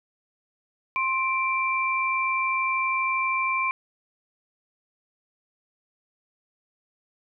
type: tone pair together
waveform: sine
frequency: 1052.1 / 2349 Hz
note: C6 / D7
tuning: +9 / 0 cents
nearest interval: octave + major second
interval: 1391 cents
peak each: -25 / -25 dBFS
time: 0.96-3.71 s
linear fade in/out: 0 ms
effects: none